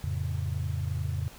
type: chord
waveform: sine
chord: F augmented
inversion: none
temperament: equal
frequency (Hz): 87.31 / 110 / 138.59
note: F2 / A2 / C#3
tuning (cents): 0 / 0 / 0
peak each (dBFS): -31 / -34 / -33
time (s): 0.04-1.28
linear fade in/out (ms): 0
effects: pink hiss -50 dBFS RMS until 1.38 s